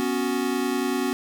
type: chord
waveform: square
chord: B suspended second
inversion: none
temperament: equal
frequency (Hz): 246.9 / 277.2 / 370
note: B3 / C#4 / F#4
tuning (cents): 0 / 0 / 0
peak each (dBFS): -28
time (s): 0-1.13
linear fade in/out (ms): 0
effects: none